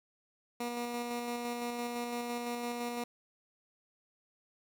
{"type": "tone with tremolo", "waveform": "15% pulse", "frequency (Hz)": 239.8, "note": "A#3", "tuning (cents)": 49, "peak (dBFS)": -28, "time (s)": [0.6, 3.04], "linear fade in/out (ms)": 5, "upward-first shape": "square", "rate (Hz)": 5.9, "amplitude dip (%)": 25, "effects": []}